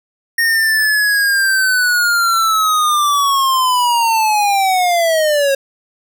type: linear sweep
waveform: square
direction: down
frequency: 1852 to 540 Hz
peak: -12 dBFS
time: 0.38-5.55 s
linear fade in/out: 5 ms
effects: none